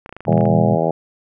clicks, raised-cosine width 0.5 ms, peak -19 dBFS, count 10, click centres 0.061 / 0.093 / 0.126 / 0.166 / 0.206 / 0.252 / 0.326 / 0.377 / 0.409 / 0.455 s
sine chord, A# diminished seventh, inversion none, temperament just, 116.54 / 139.85 / 167.82 / 201.4 Hz, A#2 / C#3 / E3 / G3, 0 / +16 / +31 / +47 cents, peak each -19 / -23 / -23 / -17 dBFS, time 0.26-0.78 s, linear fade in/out 50 ms
harmonic tone, 81.7 Hz, E2, 15 cents flat, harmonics 2 / 3 / 4 / 5 / 6 / 7 / 8 / 9 / 10, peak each -22 / -28 / -27 / -24 / -23 / -22 / -22 / -27 / -25 dBFS, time 0.27-0.91 s, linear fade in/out 5 ms
effects none

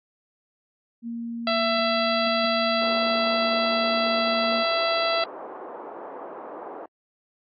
sine tone, 233.1 Hz, A#3, in tune, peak -29 dBFS, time 1.02-4.65 s, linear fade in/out 50 ms
harmonic tone, 667 Hz, E5, 20 cents sharp, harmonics 1 / 2 / 3 / 4 / 5 / 6 / 7, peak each -24 / -27 / -32 / -32 / -33 / -32 / -32 dBFS, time 1.47-5.24 s, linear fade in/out 2 ms
pink band-pass noise, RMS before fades -38 dBFS, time 2.81-6.86 s, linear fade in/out 5 ms, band 350 to 1100 Hz, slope 24 dB/octave
effects AAC 48 kbps

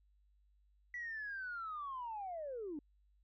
sine linear sweep, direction down, 1967 to 277.2 Hz, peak -40 dBFS, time 0.94-2.79 s, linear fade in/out 2 ms, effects tanh soft clip ceiling -36 dBFS + added 50 Hz sine -68 dBFS peak until 3.23 s

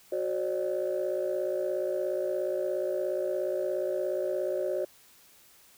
sine tone cluster, 369.4 / 542 / 599 Hz, F#4 / C#5 / D5, -3 / -39 / +34 cents, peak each -31 dBFS, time 0.12-4.85 s, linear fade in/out 5 ms, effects tanh soft clip ceiling -21 dBFS + white hiss -58 dBFS RMS until 5.77 s

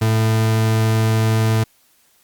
40% pulse tone, 110.8 Hz, A2, 13 cents sharp, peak -13 dBFS, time 0.01-1.64 s, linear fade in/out 10 ms, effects white hiss -57 dBFS RMS until 2.23 s + Opus 48 kbps

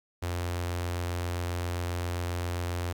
sawtooth tone with notch filter, 87.5 Hz, F2, 4 cents sharp, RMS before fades -32 dBFS, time 0.22-2.93 s, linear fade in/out 10 ms, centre 190 Hz, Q 1.2, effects 11-bit

